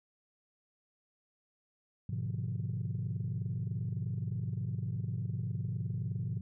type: chord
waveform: sine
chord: G# diminished seventh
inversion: none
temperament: equal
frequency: 103.83 / 123.47 / 146.83 / 174.61 Hz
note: G#2 / B2 / D3 / F3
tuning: 0 / 0 / 0 / 0 cents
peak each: -36 / -36 / -40 / -40 dBFS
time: 2.09-6.41 s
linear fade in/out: 5 ms
effects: tanh soft clip ceiling -27 dBFS